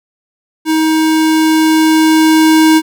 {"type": "tone with level ramp", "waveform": "square", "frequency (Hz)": 316.2, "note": "D#4", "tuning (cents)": 28, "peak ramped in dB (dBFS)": [-10, -5], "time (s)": [0.65, 2.82], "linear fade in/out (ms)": 50, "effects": []}